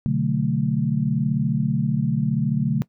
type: chord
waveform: sine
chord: B minor seventh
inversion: none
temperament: equal with one note detuned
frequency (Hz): 126.14 / 146.83 / 185 / 220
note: B2 / D3 / F#3 / A3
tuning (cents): +37 / 0 / 0 / 0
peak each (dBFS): -26 / -22 / -26 / -24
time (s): 0.06-2.82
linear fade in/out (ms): 0
effects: noise-tail reverb RT60 0.1 s tail -19 dB re dry